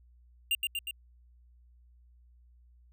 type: tone with echo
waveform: square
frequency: 2794 Hz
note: F7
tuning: in tune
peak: -26 dBFS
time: 0.51-0.55 s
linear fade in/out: 2 ms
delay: 120 ms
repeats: 3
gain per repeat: -3 dB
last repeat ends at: 0.91 s
effects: added 60 Hz sine -57 dBFS peak until 2.92 s